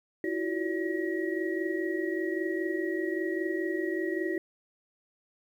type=tone cluster; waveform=sine; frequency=327.5 / 348.6 / 372.5 / 575 / 1905 Hz; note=E4 / F4 / F#4 / D5 / A#6; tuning=-11 / -3 / +12 / -37 / +37 cents; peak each=-32 / -39 / -32 / -40 / -37 dBFS; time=0.24-4.38 s; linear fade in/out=2 ms; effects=10-bit